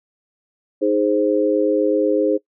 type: chord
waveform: sine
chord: Ab major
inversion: second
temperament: equal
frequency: 311.1 / 415.3 / 523.3 Hz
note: Eb4 / Ab4 / C5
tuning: 0 / 0 / 0 cents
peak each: -19 dBFS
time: 0.81-2.38 s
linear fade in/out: 20 ms
effects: noise-tail reverb RT60 0.1 s tail -21 dB re dry